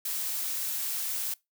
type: noise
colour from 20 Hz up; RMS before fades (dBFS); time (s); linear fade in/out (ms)
blue; -32; 0.05-1.34; 5
effects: noise-tail reverb RT60 0.2 s tail -23 dB re dry